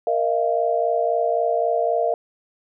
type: chord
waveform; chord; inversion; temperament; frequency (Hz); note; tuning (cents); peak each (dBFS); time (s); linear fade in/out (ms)
sine; Bb suspended fourth; none; equal with one note detuned; 466.2 / 622.3 / 686.1; Bb4 / Eb5 / F5; 0 / 0 / -31; -23 / -23 / -21; 0.07-2.14; 2
effects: none